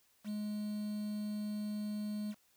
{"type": "tone with quantisation", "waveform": "triangle", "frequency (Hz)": 210, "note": "G#3", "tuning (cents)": 19, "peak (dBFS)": -34, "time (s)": [0.24, 2.35], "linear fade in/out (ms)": 50, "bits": 9, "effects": ["white hiss -71 dBFS RMS until 2.56 s"]}